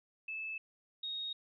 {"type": "tone pair in turn", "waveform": "sine", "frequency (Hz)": [2618, 3742], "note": ["E7", "A#7"], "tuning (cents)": [-13, 6], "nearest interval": "tritone", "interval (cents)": 619, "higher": "second", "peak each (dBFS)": [-38, -37], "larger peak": "second", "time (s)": [[0.28, 0.58], [1.03, 1.33]], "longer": "neither", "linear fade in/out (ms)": 5, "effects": []}